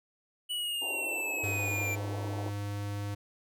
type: exponential sweep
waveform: square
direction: down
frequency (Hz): 2960 to 2349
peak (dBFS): -32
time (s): 0.49-1.96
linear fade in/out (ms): 20
type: band-pass noise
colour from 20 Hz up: pink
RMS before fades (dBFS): -42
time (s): 0.81-2.51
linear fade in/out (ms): 20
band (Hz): 280 to 980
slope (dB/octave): 96
type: tone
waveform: square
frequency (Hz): 101.9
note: G#2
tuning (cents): -32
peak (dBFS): -34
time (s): 1.43-3.15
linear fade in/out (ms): 10
effects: none